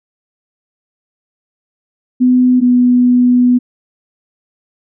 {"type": "tone pair in turn", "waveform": "sine", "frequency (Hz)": [251.3, 247.1], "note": ["B3", "B3"], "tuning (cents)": [30, 1], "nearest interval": "unison", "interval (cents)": 29, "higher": "first", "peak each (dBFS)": -6, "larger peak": "neither", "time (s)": [[2.2, 2.61], [2.61, 3.59]], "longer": "second", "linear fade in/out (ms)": 20, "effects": []}